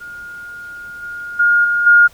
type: tone with level steps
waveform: sine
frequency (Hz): 1422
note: F6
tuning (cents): +31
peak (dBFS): -29 / -25 / -9 / -13 / -5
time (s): 0-2.08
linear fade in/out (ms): 20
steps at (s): 1.02 / 1.39 / 1.64 / 1.86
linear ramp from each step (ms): 10
effects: pink hiss -47 dBFS RMS until 2.13 s